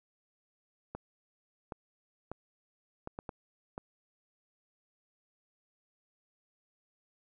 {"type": "clicks", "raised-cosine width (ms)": 1, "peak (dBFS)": -25, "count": 7, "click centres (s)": [0.95, 1.722, 2.316, 3.074, 3.189, 3.292, 3.779], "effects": []}